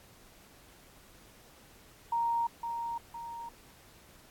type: tone with echo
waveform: sine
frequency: 932.3 Hz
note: A#5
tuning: in tune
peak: -27 dBFS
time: 2.12-2.47 s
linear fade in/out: 5 ms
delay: 510 ms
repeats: 2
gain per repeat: -6 dB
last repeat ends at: 3.49 s
effects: pink hiss -58 dBFS RMS until 4.3 s + AAC 64 kbps